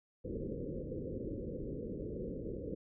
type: low-pass noise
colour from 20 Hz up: white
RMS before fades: -41 dBFS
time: 0.24-2.75 s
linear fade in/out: 10 ms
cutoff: 530 Hz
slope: 96 dB/octave
effects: none